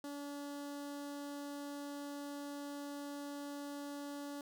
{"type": "tone with notch filter", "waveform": "sawtooth", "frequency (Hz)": 286.3, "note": "D4", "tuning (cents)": -44, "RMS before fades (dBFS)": -45, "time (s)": [0.04, 4.41], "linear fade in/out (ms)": 2, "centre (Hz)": 2300, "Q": 1.6, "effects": []}